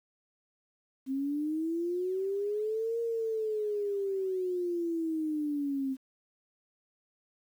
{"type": "linear two-way sweep", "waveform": "sine", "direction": "up then down", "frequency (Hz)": [261.6, 466.2, 261.6], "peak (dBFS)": -29, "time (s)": [1.06, 5.97], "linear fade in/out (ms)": 50, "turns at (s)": 3, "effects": ["10-bit"]}